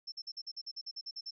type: tone bursts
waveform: sine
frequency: 5340 Hz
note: E8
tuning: 22 cents sharp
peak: -39 dBFS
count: 13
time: 0.07-1.309 s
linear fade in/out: 10 ms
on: 51 ms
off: 48 ms
effects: none